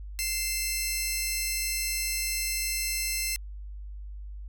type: tone pair together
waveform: 10% pulse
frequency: 2093 / 2658 Hz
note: C7 / E7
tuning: 0 / +14 cents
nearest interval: major third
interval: 414 cents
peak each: -22 dBFS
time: 0.19-3.36 s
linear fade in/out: 0 ms
effects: added 50 Hz sine -37 dBFS peak until 4.48 s